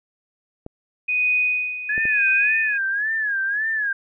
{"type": "clicks", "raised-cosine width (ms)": 2, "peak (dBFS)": -20, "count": 3, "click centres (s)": [0.664, 1.979, 2.054]}
{"type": "tone with tremolo", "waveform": "sine", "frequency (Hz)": 2489, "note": "D#7", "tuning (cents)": 0, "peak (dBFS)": -16, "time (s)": [1.08, 2.78], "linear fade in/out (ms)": 10, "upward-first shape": "sine", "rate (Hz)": 0.99, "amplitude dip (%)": 75}
{"type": "tone with vibrato", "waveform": "sine", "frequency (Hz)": 1674, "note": "G#6", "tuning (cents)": 13, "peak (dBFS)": -20, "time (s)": [1.89, 3.93], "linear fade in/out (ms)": 5, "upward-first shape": "sine", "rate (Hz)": 1.8, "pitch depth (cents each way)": 120}
{"effects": []}